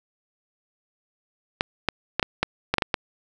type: clicks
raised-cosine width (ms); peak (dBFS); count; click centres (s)
0.3; -4; 9; 1.609 / 1.887 / 2.196 / 2.228 / 2.43 / 2.74 / 2.783 / 2.822 / 2.942
effects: none